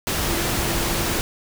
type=tone in noise; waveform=sine; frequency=339.2 Hz; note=E4; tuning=50 cents sharp; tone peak=-31 dBFS; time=0.28-1.18 s; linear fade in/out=0 ms; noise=pink; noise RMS=-23 dBFS; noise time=0.07-1.21 s; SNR=-11 dB; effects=none